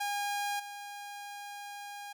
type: tone with level steps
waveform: sawtooth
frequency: 814 Hz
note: G#5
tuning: 35 cents flat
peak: -28 / -38 dBFS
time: 0-2.13 s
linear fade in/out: 10 ms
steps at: 0.59 s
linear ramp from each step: 10 ms
effects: none